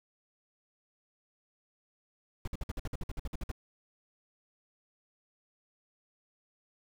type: noise bursts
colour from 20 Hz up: brown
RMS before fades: -35 dBFS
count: 14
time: 2.45-3.516 s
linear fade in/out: 2 ms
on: 26 ms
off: 54 ms
effects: none

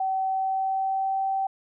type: tone with pitch glide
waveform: sine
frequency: 764 to 773.8 Hz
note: G5 to G5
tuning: -45 to -23 cents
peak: -23 dBFS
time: 0-1.47 s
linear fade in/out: 5 ms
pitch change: +22 cents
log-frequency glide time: 0.25-1.23 s
effects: none

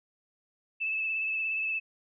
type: tone with vibrato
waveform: sine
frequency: 2620 Hz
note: E7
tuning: 11 cents flat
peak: -28 dBFS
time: 0.8-1.8 s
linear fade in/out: 20 ms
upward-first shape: triangle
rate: 17 Hz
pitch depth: 30 cents each way
effects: none

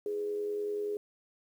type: tone with amplitude modulation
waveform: sine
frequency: 415.3 Hz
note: G#4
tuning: in tune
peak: -29 dBFS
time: 0.06-0.97 s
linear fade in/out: 2 ms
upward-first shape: sine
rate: 90.4 Hz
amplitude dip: 45%
effects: 10-bit

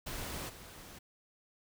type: noise with level steps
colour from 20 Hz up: pink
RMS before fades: -41 / -51 dBFS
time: 0.06-0.99 s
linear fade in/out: 10 ms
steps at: 0.48 s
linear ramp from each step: 20 ms
effects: none

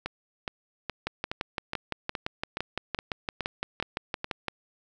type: two click trains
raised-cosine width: 0.3 ms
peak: -13 / -15 dBFS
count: 21 / 11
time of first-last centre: 1.07-4.483 / 0.06-4.244 s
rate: 5.86 / 2.39 Hz
effects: none

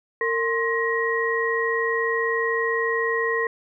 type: tone cluster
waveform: sine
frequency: 457.9 / 1057 / 1893 Hz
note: A#4 / C6 / A#6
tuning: -31 / +17 / +26 cents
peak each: -24 / -28 / -24 dBFS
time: 0.21-3.47 s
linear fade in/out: 2 ms
effects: none

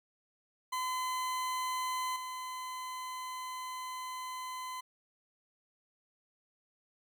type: tone with level steps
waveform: 40% pulse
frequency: 1020 Hz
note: C6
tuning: 44 cents flat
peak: -32 / -38 dBFS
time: 0.72-4.81 s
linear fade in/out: 10 ms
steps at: 2.16 s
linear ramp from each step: 2 ms
effects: 12-bit

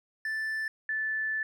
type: tone pair in turn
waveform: triangle / sine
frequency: 1760 / 1750.8 Hz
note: A6 / A6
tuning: 0 / -9 cents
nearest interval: unison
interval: 9 cents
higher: first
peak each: -28 dBFS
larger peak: neither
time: 0.25-0.68 / 0.89-1.43 s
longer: second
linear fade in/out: 2 ms
effects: none

